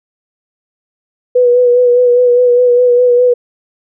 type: tone with vibrato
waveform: sine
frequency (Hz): 491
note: B4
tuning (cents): -10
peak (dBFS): -5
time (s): 1.35-3.34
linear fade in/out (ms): 10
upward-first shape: sine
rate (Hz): 4.9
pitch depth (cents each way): 28
effects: none